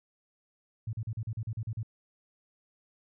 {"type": "tone bursts", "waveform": "sine", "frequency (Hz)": 110.4, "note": "A2", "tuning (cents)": 6, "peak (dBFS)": -31, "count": 10, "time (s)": [0.87, 1.831], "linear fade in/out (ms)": 5, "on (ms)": 61, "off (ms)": 39, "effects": []}